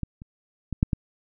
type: clicks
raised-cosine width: 5 ms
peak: -16 / -28 / -17 / -6 / -11 dBFS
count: 5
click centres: 0.033 / 0.219 / 0.727 / 0.829 / 0.932 s
effects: none